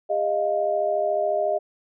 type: tone cluster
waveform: sine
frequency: 404.5 / 621 / 695 Hz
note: G#4 / D#5 / F5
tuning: -46 / -3 / -9 cents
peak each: -29 / -22 / -26 dBFS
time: 0.09-1.59 s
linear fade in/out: 20 ms
effects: none